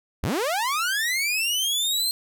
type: linear sweep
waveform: sawtooth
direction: up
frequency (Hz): 46.25 to 4202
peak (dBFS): -19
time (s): 0.23-2.11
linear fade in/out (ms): 0
effects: none